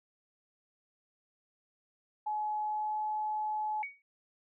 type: tone with pitch glide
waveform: sine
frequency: 849 to 854.4 Hz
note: G#5 to G#5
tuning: +38 to +49 cents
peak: -31 dBFS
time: 2.26-3.83 s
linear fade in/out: 10 ms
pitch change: +11 cents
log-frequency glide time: 2.62-2.98 s
type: tone with exponential decay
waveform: sine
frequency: 2244 Hz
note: C#7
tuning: 21 cents sharp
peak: -32 dBFS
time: 3.83-4.02 s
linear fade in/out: 1 ms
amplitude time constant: 40 ms
effects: none